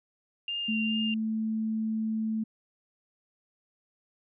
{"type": "tone with vibrato", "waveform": "sine", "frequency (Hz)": 2794, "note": "F7", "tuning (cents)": 0, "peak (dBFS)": -30, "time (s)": [0.48, 1.14], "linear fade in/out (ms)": 2, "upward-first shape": "sine", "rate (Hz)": 2.4, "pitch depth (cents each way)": 14}
{"type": "tone", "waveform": "sine", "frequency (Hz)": 220, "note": "A3", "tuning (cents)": 0, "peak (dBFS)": -27, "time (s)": [0.68, 2.44], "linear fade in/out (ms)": 10}
{"effects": []}